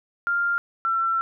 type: tone pair in turn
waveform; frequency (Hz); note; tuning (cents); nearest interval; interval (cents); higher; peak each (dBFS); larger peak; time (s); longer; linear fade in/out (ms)
sine; 1397 / 1347.2; F6 / E6; 0 / +37; minor second; 63; first; -20 / -20; neither; 0.27-0.58 / 0.85-1.21; second; 0
effects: none